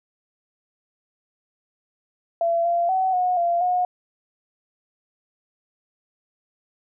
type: tone with pitch steps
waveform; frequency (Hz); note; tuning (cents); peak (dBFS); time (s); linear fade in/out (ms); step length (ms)
sine; 676 / 688 / 755 / 727 / 689 / 723; E5 / F5 / F#5 / F#5 / F5 / F#5; +43 / -26 / +35 / -31 / -24 / -40; -18; 2.41-3.85; 2; 240
effects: none